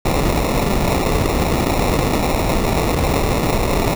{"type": "noise with sample-and-hold", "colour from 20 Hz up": "pink", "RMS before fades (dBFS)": -17, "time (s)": [0.05, 3.95], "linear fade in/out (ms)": 5, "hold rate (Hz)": 1575, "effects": []}